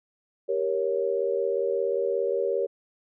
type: chord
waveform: sine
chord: G diminished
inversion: none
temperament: equal with one note detuned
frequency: 392 / 469.1 / 554.4 Hz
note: G4 / Bb4 / Db5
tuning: 0 / +11 / 0 cents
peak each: -28 / -27 / -28 dBFS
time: 0.48-2.67 s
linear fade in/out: 20 ms
effects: none